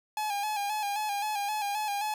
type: tone with vibrato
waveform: 45% pulse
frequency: 830.6 Hz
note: G#5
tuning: in tune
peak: -29 dBFS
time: 0.17-2.14 s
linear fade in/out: 2 ms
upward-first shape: square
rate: 3.8 Hz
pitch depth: 47 cents each way
effects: none